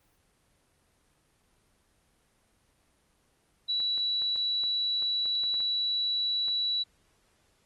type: tone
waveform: sine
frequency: 3931 Hz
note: B7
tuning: 9 cents flat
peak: -26 dBFS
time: 3.68-6.84 s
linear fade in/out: 20 ms
type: clicks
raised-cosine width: 0.5 ms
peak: -32 dBFS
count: 11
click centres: 3.802 / 3.978 / 4.22 / 4.359 / 4.637 / 5.024 / 5.257 / 5.436 / 5.542 / 5.604 / 6.483 s
effects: pink hiss -68 dBFS RMS until 7.65 s + Opus 24 kbps